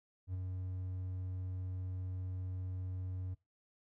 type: tone with ADSR envelope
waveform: triangle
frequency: 92.5 Hz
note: F#2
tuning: in tune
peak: -33 dBFS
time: 0.27-3.35 s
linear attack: 69 ms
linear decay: 17 ms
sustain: -3 dB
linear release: 18 ms
effects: noise-tail reverb RT60 0.2 s tail -20 dB re dry

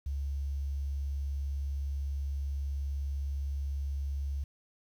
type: tone with quantisation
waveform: sine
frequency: 69.7 Hz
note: C#2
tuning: 10 cents sharp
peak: -31 dBFS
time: 0.06-4.44 s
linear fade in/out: 5 ms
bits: 10
effects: none

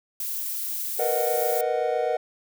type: noise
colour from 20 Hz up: violet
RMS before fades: -30 dBFS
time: 0.2-1.61 s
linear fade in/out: 2 ms
type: chord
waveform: triangle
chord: B major seventh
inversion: third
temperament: equal with one note detuned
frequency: 466.2 / 493.9 / 619 / 740 Hz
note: A#4 / B4 / D#5 / F#5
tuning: 0 / 0 / -9 / 0 cents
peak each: -26 dBFS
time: 0.99-2.17 s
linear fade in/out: 5 ms
effects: none

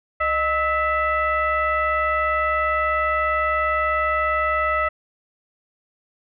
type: tone with frequency modulation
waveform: sine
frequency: 1300 Hz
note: E6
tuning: 24 cents flat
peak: -18 dBFS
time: 0.2-4.89 s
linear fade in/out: 10 ms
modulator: 683 Hz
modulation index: 1.1
effects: none

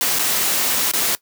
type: noise with dropouts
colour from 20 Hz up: white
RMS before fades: -19 dBFS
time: 0.01-1.15 s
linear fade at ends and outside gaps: 0 ms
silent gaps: 0.187-0.193 / 0.914-0.936 s
effects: noise-tail reverb RT60 0.1 s tail -19 dB re dry + high-pass 150 Hz 12 dB/octave

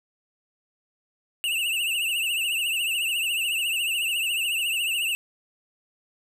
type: tone with vibrato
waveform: square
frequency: 2760 Hz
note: F7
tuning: 21 cents flat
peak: -24 dBFS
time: 1.44-5.15 s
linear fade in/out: 0 ms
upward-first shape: triangle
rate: 14 Hz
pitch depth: 120 cents each way
effects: none

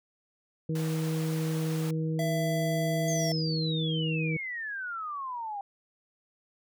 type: harmonic tone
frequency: 159.3 Hz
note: D#3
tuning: 41 cents sharp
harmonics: 1 / 2 / 3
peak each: -28 / -36 / -37 dBFS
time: 0.69-4.37 s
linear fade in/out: 5 ms
type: high-pass noise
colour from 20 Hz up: pink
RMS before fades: -43 dBFS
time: 0.75-1.91 s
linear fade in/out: 5 ms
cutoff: 430 Hz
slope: 96 dB/octave
type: tone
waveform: square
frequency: 667 Hz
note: E5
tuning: 20 cents sharp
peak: -31 dBFS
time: 2.19-3.32 s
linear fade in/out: 2 ms
type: exponential sweep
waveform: sine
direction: down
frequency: 6500 to 786 Hz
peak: -33 dBFS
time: 3.08-5.61 s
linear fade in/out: 2 ms
effects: none

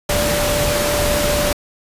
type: tone in noise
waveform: sine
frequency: 587.3 Hz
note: D5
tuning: in tune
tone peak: -19 dBFS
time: 0.09-1.53 s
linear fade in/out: 5 ms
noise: pink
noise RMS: -19 dBFS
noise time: 0.09-1.53 s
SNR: -3 dB
effects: resampled to 32000 Hz

